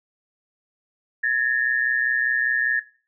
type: tone pair together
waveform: sine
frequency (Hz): 1690 / 1815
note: G#6 / A#6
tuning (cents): +30 / -47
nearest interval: minor second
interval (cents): 123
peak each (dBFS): -22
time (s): 1.23-2.8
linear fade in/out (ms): 10
effects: noise-tail reverb RT60 0.4 s tail -18 dB re dry